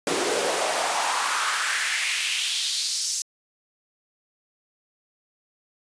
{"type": "noise with high-pass filter sweep", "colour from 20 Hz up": "pink", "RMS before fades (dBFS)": -25, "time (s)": [0.07, 3.22], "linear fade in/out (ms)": 2, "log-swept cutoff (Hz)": [350, 6100], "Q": 2.7, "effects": ["resampled to 22050 Hz"]}